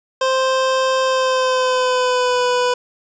25% pulse tone with pitch glide, 523.3 to 495.1 Hz, C5 to B4, 0 to +4 cents, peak -11 dBFS, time 0.21-2.74 s, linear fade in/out 5 ms, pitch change -96 cents, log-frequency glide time 1.03-2.44 s, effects resampled to 16000 Hz + 7-bit

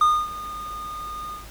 triangle tone with ADSR envelope, 1223 Hz, D#6, 30 cents flat, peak -11 dBFS, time 0.01-1.46 s, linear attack 4 ms, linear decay 260 ms, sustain -18 dB, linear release 140 ms, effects added 50 Hz sine -44 dBFS peak until 1.5 s + pink hiss -44 dBFS RMS until 1.5 s

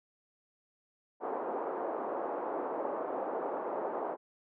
pink band-pass noise, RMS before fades -36 dBFS, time 1.2-4.17 s, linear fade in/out 50 ms, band 360 to 1000 Hz, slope 24 dB/octave, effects none

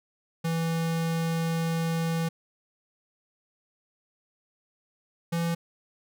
square tone pair in turn, 164.81 / 168.27 Hz, E3 / E3, 0 / +36 cents, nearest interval unison, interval 36 cents, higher second, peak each -26 dBFS, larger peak neither, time 0.44-2.29 / 5.32-5.55 s, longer first, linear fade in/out 10 ms, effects none

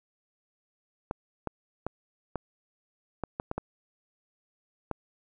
clicks, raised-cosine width 1 ms, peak -17 dBFS, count 9, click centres 1.111 / 1.473 / 1.866 / 2.357 / 3.237 / 3.399 / 3.514 / 3.58 / 4.913 s, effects none

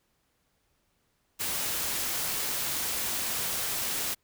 white noise, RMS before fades -31 dBFS, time 1.39-4.15 s, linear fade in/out 20 ms, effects pink hiss -73 dBFS RMS until 4.23 s

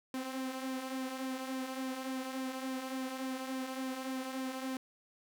sawtooth tone with flanger, 261.6 Hz, C4, in tune, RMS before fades -39 dBFS, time 0.14-4.77 s, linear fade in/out 2 ms, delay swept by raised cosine 1.4 to 4.4 ms, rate 3.5 Hz, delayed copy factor -0.5, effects none

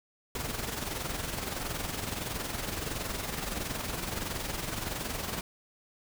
pink noise with amplitude modulation, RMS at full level -33 dBFS, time 0.35-5.41 s, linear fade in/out 2 ms, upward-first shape sine, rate 21.5 Hz, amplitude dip 55%, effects none

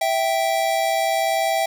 square tone pair together, 659.3 / 779.8 Hz, E5 / G5, 0 / -9 cents, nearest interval minor third, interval 291 cents, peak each -22 dBFS, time 0.01-1.66 s, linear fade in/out 5 ms, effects none

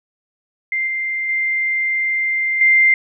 sine tone with level steps, 2093 Hz, C7, in tune, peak -17 / -19 / -16 / -9 dBFS, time 0.72-2.94 s, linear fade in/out 2 ms, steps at 0.87 / 1.29 / 2.61 s, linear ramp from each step 2 ms, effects none

